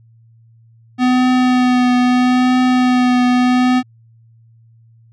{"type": "tone with vibrato", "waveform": "square", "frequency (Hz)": 250.7, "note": "B3", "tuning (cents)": 26, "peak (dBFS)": -11, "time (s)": [0.98, 3.83], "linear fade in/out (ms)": 50, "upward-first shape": "triangle", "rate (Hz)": 0.77, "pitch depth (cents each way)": 21, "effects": ["added 114 Hz sine -45 dBFS peak until 5.12 s", "low-pass 4000 Hz 12 dB/octave"]}